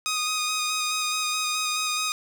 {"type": "tone with vibrato", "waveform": "10% pulse", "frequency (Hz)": 1244.5, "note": "D#6", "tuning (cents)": 0, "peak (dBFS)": -16, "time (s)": [0.06, 2.12], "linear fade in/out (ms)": 0, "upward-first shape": "square", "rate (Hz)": 4.7, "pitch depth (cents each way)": 15, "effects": []}